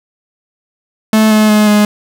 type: tone with pitch steps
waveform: 45% pulse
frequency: 217.8 / 214.8 / 211.8 / 208.9 Hz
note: A3 / A3 / G#3 / G#3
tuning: -17 / -41 / +34 / +10 cents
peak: -6 dBFS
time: 1.13-1.85 s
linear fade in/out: 2 ms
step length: 180 ms
effects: none